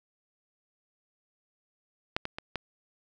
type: clicks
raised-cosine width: 0.3 ms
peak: -11 / -17 / -20 / -16 dBFS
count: 4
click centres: 2.165 / 2.254 / 2.385 / 2.557 s
effects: none